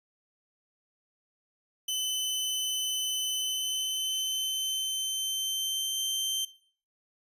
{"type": "tone with pitch glide", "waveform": "sawtooth", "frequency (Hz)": [3035, 3119], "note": ["F#7", "G7"], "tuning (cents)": [43, -9], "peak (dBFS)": -26, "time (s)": [1.88, 6.45], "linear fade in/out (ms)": 5, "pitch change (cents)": 48, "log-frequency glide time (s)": [3.37, 6.01], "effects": ["noise-tail reverb RT60 0.5 s tail -19 dB re dry", "resampled to 32000 Hz"]}